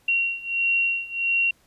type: beating tone pair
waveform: sine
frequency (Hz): 2745 / 2746.5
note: F7 / F7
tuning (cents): -31 / -30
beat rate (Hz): 1.5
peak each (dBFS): -25 / -23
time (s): 0.08-1.51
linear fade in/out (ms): 5
effects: pink hiss -61 dBFS RMS until 1.66 s + resampled to 32000 Hz